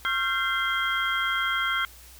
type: tone cluster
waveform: sine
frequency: 1082 / 1375 / 1562 / 2072 / 3228 Hz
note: C#6 / F6 / G6 / C7 / G#7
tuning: -42 / -27 / -7 / -17 / -50 cents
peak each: -35 / -27 / -30 / -30 / -31 dBFS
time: 0.05-1.85 s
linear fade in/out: 0 ms
effects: added 60 Hz sine -50 dBFS peak until 2.19 s + white hiss -50 dBFS RMS until 2.19 s